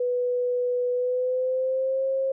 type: tone with pitch glide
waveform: sine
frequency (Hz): 493.3 to 534.8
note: B4 to C5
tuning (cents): -2 to +38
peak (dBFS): -22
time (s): 0-2.32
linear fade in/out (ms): 5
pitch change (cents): +140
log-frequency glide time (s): 0.92-2.05
effects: none